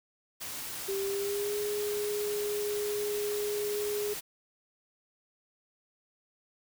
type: noise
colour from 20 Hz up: white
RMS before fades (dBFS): -39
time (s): 0.4-4.21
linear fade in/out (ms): 20
type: tone with pitch glide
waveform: sine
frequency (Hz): 392 to 415.3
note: G4 to G#4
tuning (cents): 0 to 0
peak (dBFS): -30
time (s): 0.88-4.14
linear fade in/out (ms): 10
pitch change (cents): +100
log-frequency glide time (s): 1-1.57
effects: none